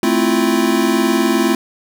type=chord; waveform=square; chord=F major seventh; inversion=first; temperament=equal; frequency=220 / 261.6 / 329.6 / 349.2 Hz; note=A3 / C4 / E4 / F4; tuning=0 / 0 / 0 / 0 cents; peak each=-19 dBFS; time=0.03-1.55 s; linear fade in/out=2 ms; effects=none